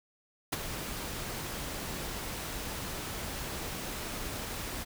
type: noise with ADSR envelope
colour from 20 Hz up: pink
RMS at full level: -29 dBFS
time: 0.52-4.85 s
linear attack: 10 ms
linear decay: 24 ms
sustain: -9 dB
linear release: 28 ms
effects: none